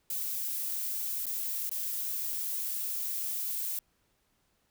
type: noise with dropouts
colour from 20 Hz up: violet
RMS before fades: -34 dBFS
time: 0.1-3.79 s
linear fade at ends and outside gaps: 1 ms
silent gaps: 1.256-1.266 / 1.694-1.714 s
effects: pink hiss -73 dBFS RMS until 4.7 s